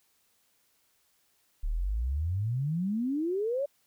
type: exponential sweep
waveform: sine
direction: up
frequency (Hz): 34.64 to 584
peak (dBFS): -27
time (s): 1.63-3.66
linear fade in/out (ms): 10
effects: white hiss -70 dBFS RMS until 3.86 s